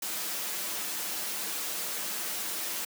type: noise with comb filter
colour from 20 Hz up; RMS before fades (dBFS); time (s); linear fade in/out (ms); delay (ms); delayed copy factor
white; -34; 0.02-2.85; 5; 7.5; -0.55
effects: high-pass 200 Hz 12 dB/octave